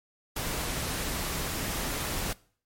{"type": "noise", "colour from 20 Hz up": "pink", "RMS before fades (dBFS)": -32, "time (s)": [0.36, 2.33], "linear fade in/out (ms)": 5, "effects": ["noise-tail reverb RT60 0.5 s tail -22 dB re dry", "MP3 64 kbps"]}